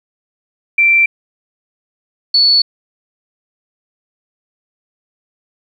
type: tone pair in turn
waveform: sine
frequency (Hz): 2349 / 4434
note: D7 / C#8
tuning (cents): 0 / 0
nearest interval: major seventh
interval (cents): 1100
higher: second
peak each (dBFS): -7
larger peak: neither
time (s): 0.78-1.06 / 2.34-2.62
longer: neither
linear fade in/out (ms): 5
effects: 8-bit